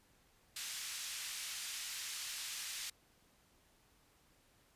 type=band-pass noise; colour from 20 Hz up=white; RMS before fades=-44 dBFS; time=0.56-2.9 s; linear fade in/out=5 ms; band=1900 to 7600 Hz; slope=12 dB/octave; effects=pink hiss -70 dBFS RMS until 4.75 s + resampled to 32000 Hz